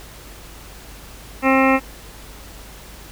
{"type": "harmonic tone", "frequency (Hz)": 265.8, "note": "C4", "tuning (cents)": 27, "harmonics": [1, 2, 3, 4, 5, 7, 8, 9, 10], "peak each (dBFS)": [-16, -19, -21, -22, -23, -24, -25, -26, -26], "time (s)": [1.42, 1.8], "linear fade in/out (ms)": 50, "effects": ["added 50 Hz sine -41 dBFS peak until 3.11 s", "pink hiss -41 dBFS RMS until 3.11 s"]}